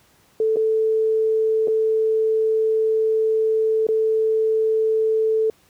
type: tone with dropouts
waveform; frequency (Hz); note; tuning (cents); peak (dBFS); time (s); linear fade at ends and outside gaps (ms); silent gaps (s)
sine; 440; A4; 0; -16; 0.4-5.5; 2; 0.56-0.568 / 1.674-1.681 / 3.868-3.887
effects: pink hiss -57 dBFS RMS until 5.69 s + high-pass 60 Hz 12 dB/octave